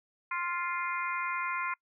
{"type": "harmonic tone", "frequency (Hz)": 349.2, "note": "F4", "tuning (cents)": 0, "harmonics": [3, 4, 5, 6, 7], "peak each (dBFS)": [-34, -37, -44, -37, -40], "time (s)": [0.31, 1.74], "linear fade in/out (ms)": 5, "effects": ["noise-tail reverb RT60 0.1 s tail -25 dB re dry"]}